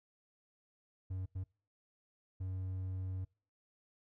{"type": "tone bursts at uneven times", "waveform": "triangle", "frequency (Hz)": 93.5, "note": "F#2", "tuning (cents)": 19, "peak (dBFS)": -35, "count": 3, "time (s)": [[1.1, 1.26], [1.35, 1.44], [2.4, 3.25]], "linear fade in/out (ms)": 10, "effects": ["noise-tail reverb RT60 0.4 s tail -26 dB re dry"]}